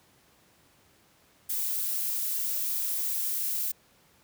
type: noise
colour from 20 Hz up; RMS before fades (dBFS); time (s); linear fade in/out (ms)
violet; -30; 1.49-3.72; 10
effects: pink hiss -62 dBFS RMS until 4.23 s + high-pass 80 Hz 12 dB/octave